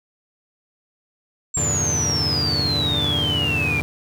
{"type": "exponential sweep", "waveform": "sine", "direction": "down", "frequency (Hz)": [7530, 2349], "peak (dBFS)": -20, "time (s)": [1.54, 3.81], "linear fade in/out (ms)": 10}
{"type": "chord", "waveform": "sawtooth", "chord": "E half-diminished seventh", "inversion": "none", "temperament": "equal", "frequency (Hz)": [82.41, 98, 116.54, 146.83], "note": ["E2", "G2", "Bb2", "D3"], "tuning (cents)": [0, 0, 0, 0], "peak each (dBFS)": [-24, -26, -26, -23], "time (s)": [1.57, 3.82], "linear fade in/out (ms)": 0}
{"effects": []}